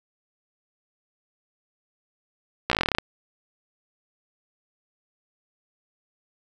slowing click train, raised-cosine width 0.3 ms, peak -5 dBFS, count 13, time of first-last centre 2.7-2.985 s, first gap 15 ms, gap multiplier 1.08, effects 7-bit

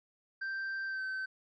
triangle tone with pitch glide, 1568 to 1538.4 Hz, G6 to G6, 0 to -33 cents, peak -33 dBFS, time 0.41-1.26 s, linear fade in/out 10 ms, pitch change -33 cents, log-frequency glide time 0.86-1.02 s, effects resampled to 16000 Hz

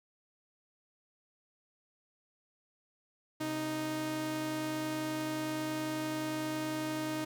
sawtooth tone pair together, 130.59 / 310.6 Hz, C3 / D#4, -3 / -3 cents, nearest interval octave + minor third, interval 1500 cents, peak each -39 / -30 dBFS, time 3.4-7.25 s, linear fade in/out 10 ms, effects none

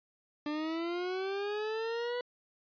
40% pulse linear sweep, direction up, 294.2 to 493.9 Hz, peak -32 dBFS, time 0.46-2.21 s, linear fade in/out 2 ms, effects resampled to 11025 Hz

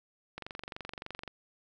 click train, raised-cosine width 0.3 ms, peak -24 dBFS, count 22, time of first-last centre 0.38-1.277 s, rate 23.4 Hz, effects none

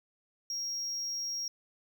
triangle tone, 5600 Hz, F8, 4 cents sharp, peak -32 dBFS, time 0.5-1.48 s, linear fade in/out 2 ms, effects none

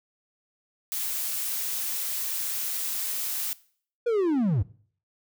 blue noise, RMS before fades -30 dBFS, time 0.92-3.53 s, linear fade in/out 0 ms
triangle linear sweep, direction down, 490 to 82.7 Hz, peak -19 dBFS, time 4.06-4.63 s, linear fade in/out 10 ms
effects noise-tail reverb RT60 0.5 s tail -20 dB re dry

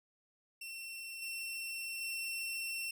sawtooth tone with level steps, 2707 Hz, E7, 45 cents sharp, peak -40 / -36 / -34 dBFS, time 0.61-2.91 s, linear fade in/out 5 ms, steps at 1.22 / 2.01 s, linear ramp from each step 2 ms, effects none

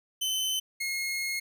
sawtooth tone pair in turn, 3051 / 2157 Hz, G7 / C#7, -48 / -48 cents, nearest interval tritone, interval 600 cents, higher first, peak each -24 / -26 dBFS, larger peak first, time 0.21-0.6 / 0.8-1.4 s, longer second, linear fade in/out 10 ms, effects none

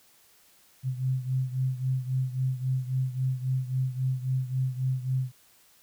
sine beating tone pair, 128.9 / 132.6 Hz, C3 / C3, -26 / +23 cents, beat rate 3.7 Hz, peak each -27 / -31 dBFS, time 0.83-5.32 s, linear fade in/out 50 ms, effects white hiss -60 dBFS RMS until 5.82 s

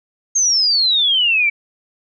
sine exponential sweep, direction down, 6500 to 2281 Hz, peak -12 dBFS, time 0.35-1.5 s, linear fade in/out 10 ms, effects none

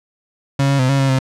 35% pulse tone with pitch steps, 138 / 138.8 / 128.8 / 137.8 / 135.5 / 131.9 Hz, C#3 / C#3 / C3 / C#3 / C#3 / C3, -7 / +3 / -27 / -10 / -39 / +14 cents, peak -11 dBFS, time 0.59-1.19 s, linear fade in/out 5 ms, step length 100 ms, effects low-pass 8000 Hz 12 dB/octave

